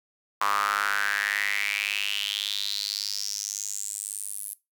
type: tone with high-pass filter sweep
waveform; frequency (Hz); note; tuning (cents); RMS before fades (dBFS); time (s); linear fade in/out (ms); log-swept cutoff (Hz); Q
sawtooth; 101.8; G#2; -34; -29; 0.41-4.54; 5; 1100 to 11000; 6
effects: noise-tail reverb RT60 0.2 s tail -18 dB re dry